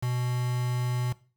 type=tone with quantisation; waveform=triangle; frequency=123.47 Hz; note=B2; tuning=in tune; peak=-24 dBFS; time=0.02-1.13 s; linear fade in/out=10 ms; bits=6; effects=noise-tail reverb RT60 0.4 s tail -20 dB re dry